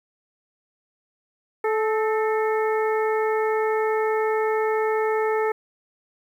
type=harmonic tone with a mistuned harmonic; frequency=435.2 Hz; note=A4; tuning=19 cents flat; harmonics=1 / 2 / 3 / 4 / 5; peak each=-21 / -27 / -31 / -33 / -35 dBFS; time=1.64-5.52 s; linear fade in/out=5 ms; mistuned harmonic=4; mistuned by=+51 cents; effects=9-bit